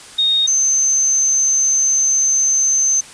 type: tone pair in turn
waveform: sine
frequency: 3713 / 6228 Hz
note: A#7 / G8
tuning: -8 / -12 cents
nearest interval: major sixth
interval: 896 cents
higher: second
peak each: -12 / -12 dBFS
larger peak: neither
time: 0.18-0.47 / 0.47-3.01 s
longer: second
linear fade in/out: 10 ms
effects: white hiss -38 dBFS RMS until 3.13 s + resampled to 22050 Hz